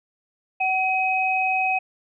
sine tone pair together, 752.8 / 2532 Hz, F#5 / D#7, +30 / +30 cents, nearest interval octave + major sixth, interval 2100 cents, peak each -22 dBFS, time 0.6-1.79 s, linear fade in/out 10 ms, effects none

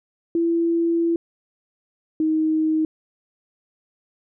sine tone pair in turn, 335.6 / 314.4 Hz, E4 / D#4, +31 / +18 cents, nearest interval minor second, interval 113 cents, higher first, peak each -17 dBFS, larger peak neither, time 0.35-1.16 / 2.2-2.85 s, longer first, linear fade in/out 2 ms, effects none

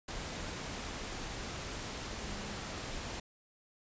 sine tone in noise, 205.7 Hz, G#3, 16 cents flat, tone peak -47 dBFS, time 2.23-2.55 s, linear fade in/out 5 ms, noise pink, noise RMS -41 dBFS, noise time 0.08-3.2 s, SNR -9 dB, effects resampled to 16000 Hz

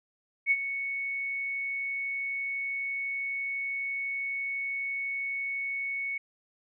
sine tone with ADSR envelope, 2217 Hz, C#7, in tune, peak -19 dBFS, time 0.46-6.18 s, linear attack 51 ms, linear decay 45 ms, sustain -11 dB, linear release 6 ms, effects none

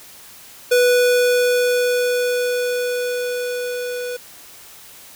square tone with level ramp, 492.3 Hz, B4, 6 cents flat, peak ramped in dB -12 to -25 dBFS, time 0.71-4.17 s, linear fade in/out 10 ms, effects white hiss -42 dBFS RMS until 5.15 s

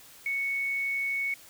sine tone, 2217 Hz, C#7, in tune, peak -27 dBFS, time 0.26-1.34 s, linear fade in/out 2 ms, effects white hiss -52 dBFS RMS until 1.49 s

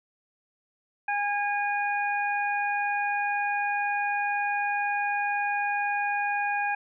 harmonic tone, 818 Hz, G#5, 26 cents flat, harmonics 1 / 2 / 3, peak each -27 / -30 / -32 dBFS, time 1.08-6.75 s, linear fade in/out 5 ms, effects none

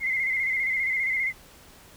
sine tone with vibrato, 2093 Hz, C7, in tune, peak -23 dBFS, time 0-1.33 s, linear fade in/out 50 ms, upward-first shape square, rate 15 Hz, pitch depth 43 cents each way, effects pink hiss -51 dBFS RMS until 1.96 s

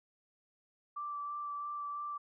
sine tone with vibrato, 1168 Hz, D6, 10 cents flat, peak -37 dBFS, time 0.96-2.18 s, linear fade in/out 10 ms, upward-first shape sine, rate 3 Hz, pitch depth 12 cents each way, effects none

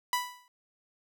sawtooth tone with exponential decay, 987.8 Hz, B5, in tune, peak -20 dBFS, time 0.13-0.48 s, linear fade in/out 1 ms, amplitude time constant 74 ms, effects none

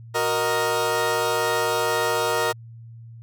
20% pulse chord, D# minor, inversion first, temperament equal, 370 / 466.2 / 622.3 Hz, F#4 / A#4 / D#5, 0 / 0 / 0 cents, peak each -24 / -18 / -21 dBFS, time 0.14-2.53 s, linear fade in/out 20 ms, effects added 115 Hz sine -39 dBFS peak until 3.22 s

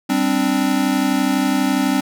square chord, G suspended fourth, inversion none, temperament equal, 196 / 261.6 / 293.7 Hz, G3 / C4 / D4, 0 / 0 / 0 cents, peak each -23 / -19 / -21 dBFS, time 0.09-2.01 s, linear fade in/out 10 ms, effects none

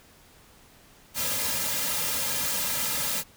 white noise with comb filter, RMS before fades -28 dBFS, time 1.14-3.24 s, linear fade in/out 50 ms, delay 2.7 ms, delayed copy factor -1, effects pink hiss -55 dBFS RMS until 3.36 s

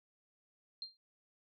sine tone with exponential decay, 4186 Hz, C8, in tune, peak -37 dBFS, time 0.82-0.97 s, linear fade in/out 1 ms, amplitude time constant 32 ms, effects none

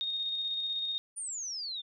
sine tone with tremolo, 3704 Hz, A#7, 12 cents flat, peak -30 dBFS, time 0.01-0.98 s, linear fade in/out 0 ms, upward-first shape square, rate 16 Hz, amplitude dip 25%
sine exponential sweep, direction down, 9520 to 3520 Hz, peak -35 dBFS, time 1.16-1.82 s, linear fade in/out 20 ms
effects none

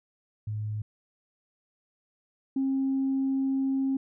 sine tone pair in turn, 106.6 / 268.6 Hz, G#2 / C4, +46 / +46 cents, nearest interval octave + major third, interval 1600 cents, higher second, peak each -29 / -23 dBFS, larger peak second, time 0.47-0.82 / 2.56-3.97 s, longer second, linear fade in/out 5 ms, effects tanh soft clip ceiling -20 dBFS

